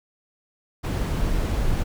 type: noise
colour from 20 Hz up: brown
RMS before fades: -23 dBFS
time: 0.83-1.84 s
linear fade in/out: 20 ms
effects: none